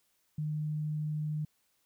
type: tone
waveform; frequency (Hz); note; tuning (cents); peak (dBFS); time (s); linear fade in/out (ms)
sine; 152.2; D#3; -38; -31; 0.38-1.45; 5
effects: white hiss -74 dBFS RMS until 1.85 s